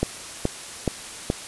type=click train; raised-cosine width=2 ms; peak=-7 dBFS; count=4; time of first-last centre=0.03-1.301 s; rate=2.36 Hz; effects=white hiss -37 dBFS RMS until 1.47 s + resampled to 24000 Hz